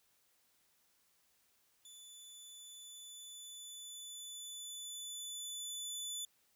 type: tone with level ramp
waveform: 20% pulse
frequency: 3488 Hz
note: A7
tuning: 16 cents flat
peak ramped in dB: -48 to -34 dBFS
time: 1.85-6.25 s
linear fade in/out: 2 ms
effects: white hiss -74 dBFS RMS until 6.55 s